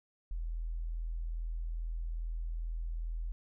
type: tone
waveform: sine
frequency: 41.2 Hz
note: E1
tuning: in tune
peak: -34 dBFS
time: 0.31-3.32 s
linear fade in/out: 0 ms
effects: none